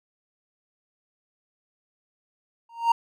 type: tone with exponential growth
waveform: triangle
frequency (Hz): 928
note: A#5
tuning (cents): -8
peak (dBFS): -11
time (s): 2.69-2.92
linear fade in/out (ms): 5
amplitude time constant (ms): 49
effects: none